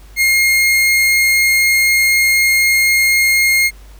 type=tone; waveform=40% pulse; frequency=2137 Hz; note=C7; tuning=36 cents sharp; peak=-9 dBFS; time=0.16-3.71 s; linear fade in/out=50 ms; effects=added 50 Hz sine -36 dBFS peak until 3.99 s + pink hiss -47 dBFS RMS until 3.99 s